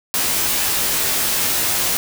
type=noise with comb filter; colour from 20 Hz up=white; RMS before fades=-19 dBFS; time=0.14-1.97 s; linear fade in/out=0 ms; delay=16 ms; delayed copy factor=-0.75; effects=none